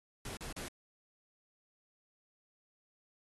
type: noise bursts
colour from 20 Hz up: pink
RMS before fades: -44 dBFS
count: 3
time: 0.25-0.684 s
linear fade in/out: 2 ms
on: 120 ms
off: 37 ms
effects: AAC 32 kbps